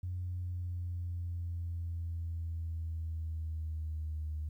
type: linear sweep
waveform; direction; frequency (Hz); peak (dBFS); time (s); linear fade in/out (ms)
sine; down; 90.5 to 76.3; -34; 0.03-4.49; 5
effects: tanh soft clip ceiling -30 dBFS + 12-bit